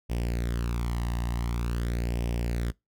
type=tone with flanger; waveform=sawtooth; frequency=58.8 Hz; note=A#1; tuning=16 cents sharp; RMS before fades=-29 dBFS; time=0.09-2.72 s; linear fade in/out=20 ms; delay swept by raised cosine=0.36 to 1.06 ms; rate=0.46 Hz; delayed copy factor=+0.65; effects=noise-tail reverb RT60 0.2 s tail -25 dB re dry